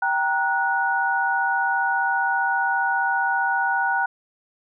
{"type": "tone cluster", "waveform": "sine", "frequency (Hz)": [781, 936, 1466], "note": ["G5", "A#5", "F#6"], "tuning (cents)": [-7, 7, -16], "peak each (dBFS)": [-24, -25, -22], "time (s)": [0.02, 4.06], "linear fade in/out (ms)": 5, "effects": []}